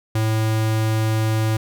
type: tone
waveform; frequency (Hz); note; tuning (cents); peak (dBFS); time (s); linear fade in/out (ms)
square; 110; A2; 0; -18; 0.15-1.57; 5
effects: none